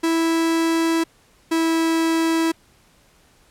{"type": "tone pair in turn", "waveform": "45% pulse", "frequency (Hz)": [328.7, 326.9], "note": ["E4", "E4"], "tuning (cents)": [-5, -14], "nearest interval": "unison", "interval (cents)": 9, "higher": "first", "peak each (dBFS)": -17, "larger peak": "neither", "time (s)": [[0.03, 1.04], [1.51, 2.52]], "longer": "neither", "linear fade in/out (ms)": 10, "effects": ["pink hiss -56 dBFS RMS until 3.5 s", "low-pass 12000 Hz 12 dB/octave"]}